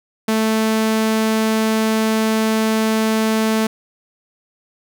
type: tone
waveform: sawtooth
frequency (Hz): 220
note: A3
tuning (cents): 0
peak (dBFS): -11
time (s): 0.28-3.67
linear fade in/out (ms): 5
effects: none